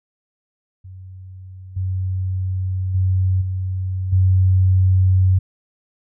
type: tone with level steps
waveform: sine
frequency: 93.4 Hz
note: F#2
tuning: 17 cents sharp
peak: -34 / -19 / -14 / -20 / -11 dBFS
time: 0.84-5.39 s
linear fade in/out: 10 ms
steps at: 1.76 / 2.94 / 3.41 / 4.12 s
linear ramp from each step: 10 ms
effects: none